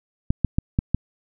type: clicks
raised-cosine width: 5 ms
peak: -6 dBFS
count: 5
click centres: 0.305 / 0.447 / 0.585 / 0.789 / 0.946 s
effects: none